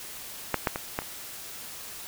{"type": "clicks", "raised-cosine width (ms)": 0.5, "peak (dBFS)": [-8, -8, -15, -12, -26], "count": 5, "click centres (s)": [0.543, 0.672, 0.759, 0.989, 1.02], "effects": ["white hiss -41 dBFS RMS until 2.07 s"]}